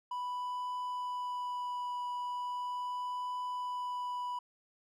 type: tone with vibrato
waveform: triangle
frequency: 987.8 Hz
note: B5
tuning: in tune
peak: -33 dBFS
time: 0.11-4.39 s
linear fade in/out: 5 ms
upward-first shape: triangle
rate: 0.38 Hz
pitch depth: 11 cents each way
effects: none